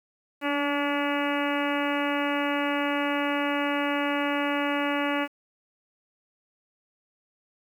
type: harmonic tone with a mistuned harmonic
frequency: 286.4 Hz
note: D4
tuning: 43 cents flat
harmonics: 1 / 2 / 3 / 4 / 5 / 6 / 7 / 8 / 9 / 10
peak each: -28 / -31 / -33 / -34 / -35 / -36 / -36 / -37 / -38 / -38 dBFS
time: 0.41-5.28 s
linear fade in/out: 50 ms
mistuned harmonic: 1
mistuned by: +17 cents
effects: 9-bit